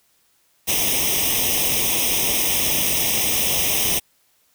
white noise with comb filter, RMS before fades -20 dBFS, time 0.67-4 s, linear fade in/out 20 ms, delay 0.34 ms, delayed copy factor +1, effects white hiss -62 dBFS RMS until 4.54 s

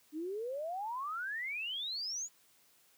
sine exponential sweep, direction up, 293.7 to 7040 Hz, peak -36 dBFS, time 0.12-2.29 s, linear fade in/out 50 ms, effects white hiss -67 dBFS RMS until 2.97 s + high-pass 80 Hz 12 dB/octave

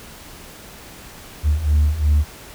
sine beating tone pair, 73 / 75.8 Hz, D2 / D#2, -10 / -45 cents, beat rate 2.8 Hz, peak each -17 / -14 dBFS, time 1.43-2.25 s, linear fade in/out 50 ms, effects tanh soft clip ceiling -10 dBFS + pink hiss -40 dBFS RMS until 2.54 s

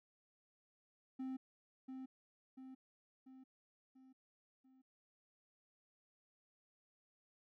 triangle tone with echo, 261.6 Hz, C4, in tune, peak -39 dBFS, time 1.19-1.37 s, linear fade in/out 10 ms, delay 690 ms, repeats 5, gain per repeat -5 dB, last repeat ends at 4.82 s, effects none

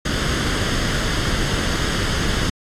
pink noise with comb filter, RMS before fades -20 dBFS, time 0.05-2.5 s, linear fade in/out 5 ms, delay 0.61 ms, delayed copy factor +0.55, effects low-pass 6000 Hz 12 dB/octave + AAC 64 kbps

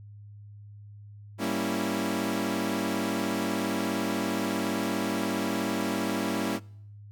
sawtooth chord, G diminished seventh, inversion none, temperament equal, 196 / 233.1 / 277.2 / 329.6 Hz, G3 / Bb3 / Db4 / Fb4, 0 / 0 / 0 / 0 cents, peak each -29 dBFS, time 1.38-6.6 s, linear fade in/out 50 ms, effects noise-tail reverb RT60 0.7 s tail -24 dB re dry + added 103 Hz sine -44 dBFS peak until 7.11 s

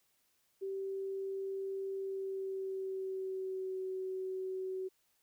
sine tone with pitch glide, 387.9 to 376.2 Hz, G4 to F#4, -18 to +29 cents, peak -36 dBFS, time 0.61-4.89 s, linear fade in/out 20 ms, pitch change -53 cents, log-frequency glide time 1.95-3.79 s, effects white hiss -75 dBFS RMS until 5.22 s

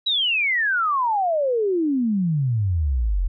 sine exponential sweep, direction down, 3951 to 40.66 Hz, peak -18 dBFS, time 0.06-3.28 s, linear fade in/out 10 ms, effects none

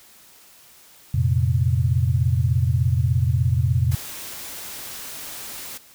sine chord, F suspended fourth, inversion none, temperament equal with one note detuned, 87.31 / 114.08 / 130.81 Hz, F2 / Bb2 / C3, 0 / -37 / 0 cents, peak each -21 dBFS, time 1.14-3.95 s, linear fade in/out 5 ms
white noise, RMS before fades -35 dBFS, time 3.91-5.78 s, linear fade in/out 10 ms
effects white hiss -50 dBFS RMS until 5.94 s

